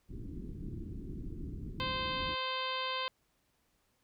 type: low-pass noise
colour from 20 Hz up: pink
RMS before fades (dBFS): -42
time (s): 0.08-2.36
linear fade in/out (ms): 50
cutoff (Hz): 360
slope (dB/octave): 48
type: harmonic tone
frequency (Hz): 519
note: C5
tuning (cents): -14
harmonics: 1 / 2 / 3 / 4 / 5 / 6 / 7 / 8 / 9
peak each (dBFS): -42 / -37 / -45 / -45 / -43 / -41 / -43 / -47 / -49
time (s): 1.8-3.08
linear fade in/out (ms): 0
effects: pink hiss -75 dBFS RMS until 4.03 s